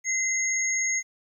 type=tone pair together; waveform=sine; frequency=2058 / 6534 Hz; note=C7 / G#8; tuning=-29 / -29 cents; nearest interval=octave + minor sixth; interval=2000 cents; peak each=-26 dBFS; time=0.04-1.03 s; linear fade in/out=50 ms; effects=10-bit